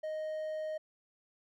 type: tone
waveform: triangle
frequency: 622.3 Hz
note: D#5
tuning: in tune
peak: -33 dBFS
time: 0.03-0.78 s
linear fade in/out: 10 ms
effects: none